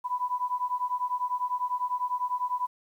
sine beating tone pair, 987.8 / 997.8 Hz, B5 / B5, 0 / +17 cents, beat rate 10 Hz, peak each -30 dBFS, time 0.04-2.67 s, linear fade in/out 20 ms, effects 10-bit

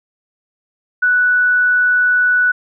sine tone, 1480 Hz, F#6, in tune, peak -10 dBFS, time 1.02-2.52 s, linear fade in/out 10 ms, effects none

